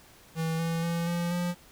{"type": "tone with pitch steps", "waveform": "square", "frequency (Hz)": [162.4, 165.62, 168.91, 172.26, 175.67], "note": ["E3", "E3", "E3", "F3", "F3"], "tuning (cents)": [-26, 8, 43, -23, 10], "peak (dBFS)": -28, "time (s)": [0.35, 1.55], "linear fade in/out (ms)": 50, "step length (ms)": 240, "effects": ["pink hiss -55 dBFS RMS until 1.71 s"]}